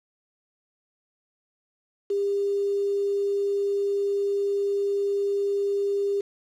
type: tone with quantisation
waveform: sine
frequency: 401 Hz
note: G4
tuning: 39 cents sharp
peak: -22 dBFS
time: 2.1-6.21 s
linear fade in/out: 5 ms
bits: 7
effects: low-pass 5000 Hz 12 dB/octave